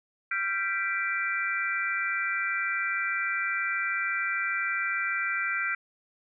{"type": "chord", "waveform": "sine", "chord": "G dominant seventh", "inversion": "third", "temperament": "equal with one note detuned", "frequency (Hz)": [1376.1, 1568, 1975.5, 2349], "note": ["F6", "G6", "B6", "D7"], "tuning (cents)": [-26, 0, 0, 0], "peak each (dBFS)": -32, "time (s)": [0.31, 5.75], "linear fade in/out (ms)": 5, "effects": []}